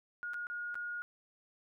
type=tone with dropouts; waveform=sine; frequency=1435 Hz; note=F6; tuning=47 cents sharp; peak=-37 dBFS; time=0.23-1.02 s; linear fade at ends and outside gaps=0 ms; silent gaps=0.335-0.342 / 0.469-0.5 / 0.744-0.754 s; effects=none